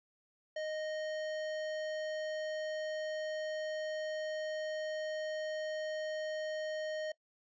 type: tone with tanh clipping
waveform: sine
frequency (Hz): 620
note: D#5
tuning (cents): -6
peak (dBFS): -38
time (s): 0.56-7.12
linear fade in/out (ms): 5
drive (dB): 18
effects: noise-tail reverb RT60 0.1 s tail -21 dB re dry + resampled to 16000 Hz